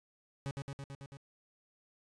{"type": "tone with echo", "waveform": "40% pulse", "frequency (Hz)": 138.59, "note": "C#3", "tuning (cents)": 0, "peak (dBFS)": -35, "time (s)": [0.46, 0.51], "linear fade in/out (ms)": 0, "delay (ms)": 110, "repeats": 6, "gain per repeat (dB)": -2, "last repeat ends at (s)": 1.17, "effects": ["resampled to 22050 Hz"]}